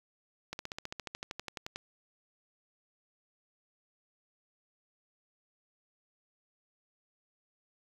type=slowing click train; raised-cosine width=0.2 ms; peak=-21 dBFS; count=17; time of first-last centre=0.53-1.76 s; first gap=61 ms; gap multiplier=1.03; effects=8-bit